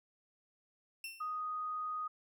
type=tone with exponential decay; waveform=sawtooth; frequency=2700 Hz; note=E7; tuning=41 cents sharp; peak=-36 dBFS; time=1.04-1.41 s; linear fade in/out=2 ms; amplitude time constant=79 ms
type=tone; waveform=sine; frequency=1244.5 Hz; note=D#6; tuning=in tune; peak=-36 dBFS; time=1.2-2.08 s; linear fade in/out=10 ms
effects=none